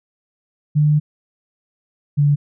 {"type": "tone pair in turn", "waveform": "sine", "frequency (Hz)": [149.8, 144.86], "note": ["D3", "D3"], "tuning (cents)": [35, -23], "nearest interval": "minor second", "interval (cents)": 58, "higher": "first", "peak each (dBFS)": -11, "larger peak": "neither", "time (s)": [[0.75, 1], [2.17, 2.36]], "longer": "first", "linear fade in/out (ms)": 20, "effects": []}